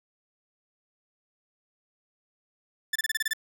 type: tone bursts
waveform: sawtooth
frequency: 1760 Hz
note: A6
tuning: in tune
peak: -21 dBFS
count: 8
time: 2.93-3.334 s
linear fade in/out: 5 ms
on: 26 ms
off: 28 ms
effects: none